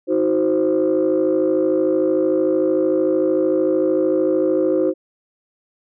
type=chord; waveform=sine; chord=C diminished; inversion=first; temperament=equal with one note detuned; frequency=316.7 / 370 / 523.3 Hz; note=Eb4 / Gb4 / C5; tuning=+31 / 0 / 0 cents; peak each=-18 dBFS; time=0.07-4.94 s; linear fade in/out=50 ms; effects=tanh soft clip ceiling -9 dBFS